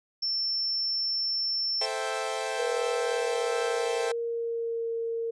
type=tone; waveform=sine; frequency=5380 Hz; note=E8; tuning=34 cents sharp; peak=-26 dBFS; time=0.22-1.86 s; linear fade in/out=10 ms
type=chord; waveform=sawtooth; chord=A minor seventh; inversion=none; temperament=equal; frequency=440 / 523.3 / 659.3 / 784 Hz; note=A4 / C5 / E5 / G5; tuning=0 / 0 / 0 / 0 cents; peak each=-31 dBFS; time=1.81-4.12 s; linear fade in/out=5 ms
type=tone with pitch glide; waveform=sine; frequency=480.9 to 459.4 Hz; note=B4 to A#4; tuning=-46 to -25 cents; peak=-28 dBFS; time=2.58-5.31 s; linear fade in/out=10 ms; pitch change=-79 cents; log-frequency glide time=2.92-4.89 s
effects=resampled to 22050 Hz